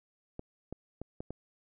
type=clicks; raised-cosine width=2 ms; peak=-26 dBFS; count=5; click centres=0.394 / 0.726 / 1.016 / 1.205 / 1.306 s; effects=none